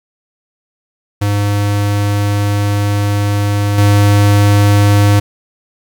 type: tone with level steps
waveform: square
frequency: 102.2 Hz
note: G#2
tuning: 27 cents flat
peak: -12 / -7 dBFS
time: 1.21-5.2 s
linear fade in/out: 10 ms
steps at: 3.78 s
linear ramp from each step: 2 ms
effects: 8-bit